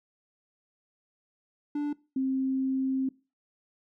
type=tone pair in turn; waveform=triangle / sine; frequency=292.7 / 264.6 Hz; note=D4 / C4; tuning=-6 / +20 cents; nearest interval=major second; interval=174 cents; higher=first; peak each=-25 dBFS; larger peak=neither; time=1.75-1.93 / 2.16-3.09 s; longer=second; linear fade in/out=5 ms; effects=noise-tail reverb RT60 0.3 s tail -21 dB re dry